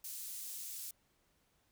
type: high-pass noise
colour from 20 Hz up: pink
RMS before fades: -45 dBFS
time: 0.04-0.91 s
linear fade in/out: 5 ms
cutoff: 7800 Hz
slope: 12 dB/octave
effects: pink hiss -75 dBFS RMS until 1.71 s